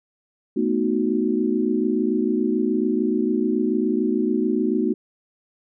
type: chord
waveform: sine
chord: B dominant seventh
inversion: third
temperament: equal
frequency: 220 / 246.9 / 311.1 / 370 Hz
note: A3 / B3 / D#4 / F#4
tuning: 0 / 0 / 0 / 0 cents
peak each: -24 dBFS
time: 0.56-4.94 s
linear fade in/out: 10 ms
effects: none